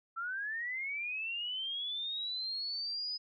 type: linear sweep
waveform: sine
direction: up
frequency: 1324 to 5030 Hz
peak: -35 dBFS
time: 0.16-3.18 s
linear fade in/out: 20 ms
effects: none